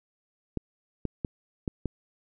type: clicks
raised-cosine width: 3 ms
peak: -16 dBFS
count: 5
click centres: 0.573 / 1.053 / 1.248 / 1.678 / 1.857 s
effects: none